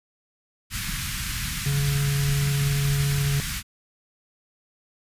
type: band-stop noise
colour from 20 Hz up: pink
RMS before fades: -29 dBFS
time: 0.7-3.63 s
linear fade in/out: 50 ms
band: 190 to 1400 Hz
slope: 24 dB/octave
type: tone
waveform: triangle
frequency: 140.7 Hz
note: C#3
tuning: 26 cents sharp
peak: -19 dBFS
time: 1.66-3.4 s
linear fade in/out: 0 ms
effects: resampled to 32000 Hz